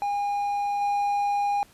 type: tone with level steps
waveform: triangle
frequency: 813 Hz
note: G#5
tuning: 37 cents flat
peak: -22 / -20 dBFS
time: 0.02-1.63 s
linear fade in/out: 0 ms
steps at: 0.81 s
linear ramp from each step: 5 ms
effects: pink hiss -56 dBFS RMS until 1.73 s + resampled to 32000 Hz